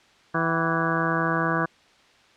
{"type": "harmonic tone with a mistuned harmonic", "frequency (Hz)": 164.81, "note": "E3", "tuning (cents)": 0, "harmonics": [1, 2, 3, 4, 5, 6, 7, 8, 9, 10], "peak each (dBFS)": [-28, -29, -32, -32, -35, -32, -28, -37, -29, -31], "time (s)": [0.34, 1.66], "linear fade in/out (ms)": 10, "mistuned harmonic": 5, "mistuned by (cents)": -110, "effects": ["white hiss -56 dBFS RMS until 2.36 s", "low-pass 4000 Hz 12 dB/octave"]}